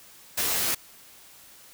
white noise with comb filter, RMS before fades -26 dBFS, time 0.37-0.75 s, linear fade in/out 10 ms, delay 15 ms, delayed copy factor +0.65, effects white hiss -51 dBFS RMS until 1.73 s

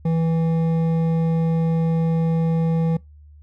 triangle tone with hard clipping, 163.9 Hz, E3, 10 cents flat, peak -19 dBFS, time 0.05-2.97 s, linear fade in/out 5 ms, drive 13 dB, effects noise-tail reverb RT60 0.2 s tail -24 dB re dry + added 74 Hz sine -43 dBFS peak until 3.42 s

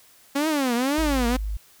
sawtooth tone with vibrato, 273.1 Hz, C#4, 26 cents flat, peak -17 dBFS, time 0.35-1.37 s, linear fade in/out 10 ms, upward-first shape triangle, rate 1.9 Hz, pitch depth 290 cents each way
sine tone, 51.8 Hz, G#1, 4 cents flat, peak -25 dBFS, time 0.98-1.57 s, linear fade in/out 5 ms
effects white hiss -54 dBFS RMS until 1.8 s

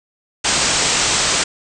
white low-pass noise, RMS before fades -17 dBFS, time 0.44-1.44 s, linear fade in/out 10 ms, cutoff 8400 Hz, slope 96 dB/octave, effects none

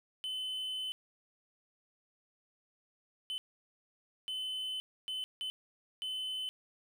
triangle tone bursts at uneven times, 3037 Hz, F#7, 44 cents sharp, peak -34 dBFS, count 6, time 0.24-0.92 / 3.3-3.38 / 4.28-4.8 / 5.08-5.24 / 5.41-5.5 / 6.02-6.49 s, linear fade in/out 0 ms, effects none

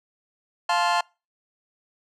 sawtooth chord, F major, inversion none, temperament just, 698.5 / 873.1 / 1047.7 Hz, F5 / A5 / C6, 0 / -14 / +2 cents, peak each -20 dBFS, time 0.69-1.01 s, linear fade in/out 5 ms, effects noise-tail reverb RT60 0.3 s tail -26 dB re dry + low-pass 5000 Hz 12 dB/octave

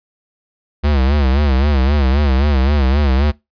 square tone with vibrato, 69.3 Hz, C#2, in tune, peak -12 dBFS, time 0.83-3.32 s, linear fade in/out 20 ms, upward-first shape sine, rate 3.8 Hz, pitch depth 130 cents each way, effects noise-tail reverb RT60 0.2 s tail -22 dB re dry + resampled to 11025 Hz

